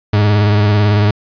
40% pulse tone with vibrato, 103.83 Hz, G#2, in tune, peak -8 dBFS, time 0.13-1.11 s, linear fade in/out 5 ms, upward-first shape sine, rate 18 Hz, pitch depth 44 cents each way, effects resampled to 11025 Hz + 8-bit

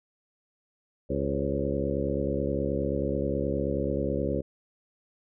harmonic tone with a mistuned harmonic, 69.4 Hz, C#2, 3 cents sharp, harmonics 1 / 2 / 3 / 4 / 5 / 6 / 7 / 8, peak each -34 / -34 / -34 / -34 / -34 / -34 / -34 / -34 dBFS, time 1.09-4.42 s, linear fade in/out 20 ms, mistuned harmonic 7, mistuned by +56 cents, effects none

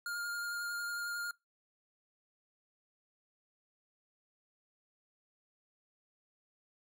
square tone with vibrato, 1412 Hz, F6, 19 cents sharp, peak -37 dBFS, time 0.06-1.31 s, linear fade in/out 2 ms, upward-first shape triangle, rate 11 Hz, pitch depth 18 cents each way, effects noise-tail reverb RT60 0.2 s tail -22 dB re dry

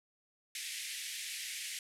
pink band-pass noise, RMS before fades -42 dBFS, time 0.55-1.79 s, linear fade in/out 2 ms, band 1900 to 12000 Hz, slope 48 dB/octave, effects none

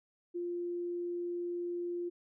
sine tone, 349.2 Hz, F4, in tune, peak -34 dBFS, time 0.34-2.1 s, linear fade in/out 20 ms, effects none

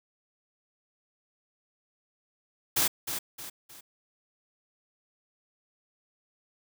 white noise with echo, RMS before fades -25 dBFS, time 2.76-2.88 s, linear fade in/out 10 ms, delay 310 ms, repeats 3, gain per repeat -8 dB, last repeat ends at 3.81 s, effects none

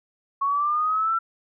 sine linear sweep, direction up, 1100 to 1356 Hz, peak -20 dBFS, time 0.41-1.19 s, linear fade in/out 10 ms, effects none

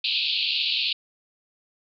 white band-pass noise, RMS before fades -25 dBFS, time 0.04-0.93 s, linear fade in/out 5 ms, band 2500 to 4500 Hz, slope 96 dB/octave, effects none

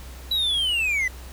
triangle linear sweep, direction down, 3951 to 1966 Hz, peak -19 dBFS, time 0.31-1.08 s, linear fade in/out 5 ms, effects added 63 Hz sine -38 dBFS peak until 1.32 s + pink hiss -45 dBFS RMS until 1.32 s

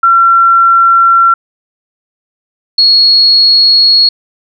sine tone pair in turn, 1360 / 4326 Hz, F6 / C#8, -46 / -43 cents, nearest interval octave + minor sixth, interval 2003 cents, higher second, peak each -3 dBFS, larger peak neither, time 0.03-1.34 / 2.78-4.09 s, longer neither, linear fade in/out 5 ms, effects none

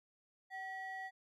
triangle ring-modulated tone, 1345 Hz, E6, 34 cents sharp, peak -36 dBFS, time 0.5-1.11 s, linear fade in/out 50 ms, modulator 584 Hz, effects tanh soft clip ceiling -36 dBFS

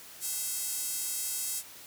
square tone with high-pass filter, 293.7 Hz, D4, in tune, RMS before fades -34 dBFS, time 0.2-1.63 s, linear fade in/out 50 ms, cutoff 8200 Hz, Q 1.2, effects white hiss -49 dBFS RMS until 1.86 s + high-pass 60 Hz 12 dB/octave

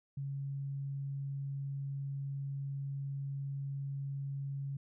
sine tone, 138.59 Hz, C#3, in tune, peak -36 dBFS, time 0.17-4.77 s, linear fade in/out 5 ms, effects none

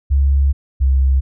sine tone pair in turn, 69.1 / 66.64 Hz, C#2 / C2, -5 / +32 cents, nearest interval minor second, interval 63 cents, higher first, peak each -10 dBFS, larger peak neither, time 0.1-0.53 / 0.8-1.21 s, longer first, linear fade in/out 20 ms, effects none

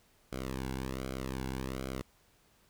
sawtooth tone with flanger, 65.41 Hz, C2, in tune, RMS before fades -38 dBFS, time 0.32-2.02 s, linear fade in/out 5 ms, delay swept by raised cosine 1.1 to 1.62 ms, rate 1.3 Hz, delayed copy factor -0.9, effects pink hiss -67 dBFS RMS until 2.69 s

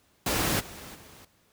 pink noise with level steps, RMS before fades -26 / -43 / -50 dBFS, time 0.26-1.25 s, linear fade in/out 5 ms, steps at 0.59 / 0.94 s, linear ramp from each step 20 ms, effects pink hiss -65 dBFS RMS until 1.52 s + high-pass 60 Hz 12 dB/octave

